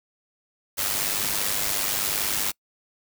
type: noise with amplitude modulation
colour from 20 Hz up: white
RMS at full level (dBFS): -23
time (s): 0.77-2.52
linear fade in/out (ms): 20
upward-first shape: sine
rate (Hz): 101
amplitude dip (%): 60
effects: noise-tail reverb RT60 0.1 s tail -26 dB re dry